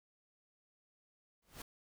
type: noise with exponential growth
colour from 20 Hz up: pink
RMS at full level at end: -43 dBFS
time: 1.42-1.62 s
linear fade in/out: 5 ms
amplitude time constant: 43 ms
effects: none